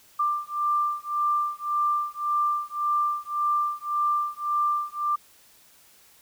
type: beating tone pair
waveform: sine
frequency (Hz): 1185 / 1186.8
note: D6 / D6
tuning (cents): +15 / +18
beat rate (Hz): 1.8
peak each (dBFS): -26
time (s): 0.19-5.16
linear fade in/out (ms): 10
effects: white hiss -56 dBFS RMS until 6.21 s